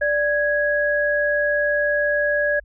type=tone pair together; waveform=sine; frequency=587.3 / 1661.2 Hz; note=D5 / G#6; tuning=0 / 0 cents; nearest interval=octave + tritone; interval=1800 cents; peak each=-20 dBFS; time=0.01-2.6 s; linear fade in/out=10 ms; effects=added 50 Hz sine -44 dBFS peak until 2.64 s